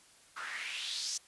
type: noise with band-pass filter sweep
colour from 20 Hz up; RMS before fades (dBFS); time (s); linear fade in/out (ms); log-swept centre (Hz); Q
white; -39; 0.36-1.18; 10; 1300 to 6300; 3.6
effects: white hiss -61 dBFS RMS until 1.27 s + resampled to 24000 Hz